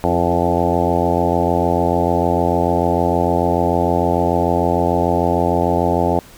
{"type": "harmonic tone with a mistuned harmonic", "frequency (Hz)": 86.7, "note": "F2", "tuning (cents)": -12, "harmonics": [1, 2, 3, 4, 5, 6, 7, 8, 9, 10], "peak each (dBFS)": [-23, -23, -23, -23, -23, -23, -23, -23, -23, -23], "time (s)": [0.04, 6.19], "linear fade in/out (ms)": 0, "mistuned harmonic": 4, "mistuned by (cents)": -27, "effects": ["pink hiss -43 dBFS RMS until 6.37 s"]}